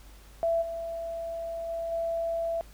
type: tone with level steps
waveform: sine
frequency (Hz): 667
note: E5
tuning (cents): +20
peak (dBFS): -23 / -32 / -30 / -27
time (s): 0.43-2.61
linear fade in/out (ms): 0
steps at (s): 0.61 / 1.68 / 1.91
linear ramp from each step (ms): 20
effects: added 50 Hz sine -49 dBFS peak until 2.73 s + pink hiss -56 dBFS RMS until 2.73 s